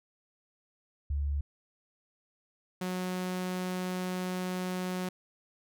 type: tone pair in turn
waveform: sine / sawtooth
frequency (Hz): 71.5 / 183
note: D2 / F#3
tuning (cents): -46 / -19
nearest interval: octave + major third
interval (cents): 1627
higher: second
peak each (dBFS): -28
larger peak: neither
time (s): 1.1-1.41 / 2.81-5.09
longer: second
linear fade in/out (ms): 5
effects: none